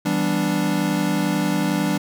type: chord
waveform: square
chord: E minor seventh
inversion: none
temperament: equal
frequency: 164.81 / 196 / 246.9 / 293.7 Hz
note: E3 / G3 / B3 / D4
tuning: 0 / 0 / 0 / 0 cents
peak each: -26 / -24 / -29 / -24 dBFS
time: 0.05-1.98 s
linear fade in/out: 10 ms
effects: none